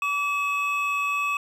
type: tone pair together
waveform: triangle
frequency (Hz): 1146 / 2576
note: D6 / E7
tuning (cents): -43 / -41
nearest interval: octave + major second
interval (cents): 1402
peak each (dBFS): -24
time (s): 0.02-1.37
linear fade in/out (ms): 2
effects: none